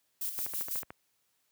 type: noise with tremolo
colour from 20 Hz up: violet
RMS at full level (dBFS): -34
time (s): 0.21-0.83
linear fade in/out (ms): 5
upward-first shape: square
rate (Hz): 6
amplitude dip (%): 55
type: click train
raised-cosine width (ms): 0.5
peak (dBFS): -27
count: 8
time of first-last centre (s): 0.39-0.905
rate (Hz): 13.6
effects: white hiss -75 dBFS RMS until 1.51 s + high-pass 60 Hz 12 dB/octave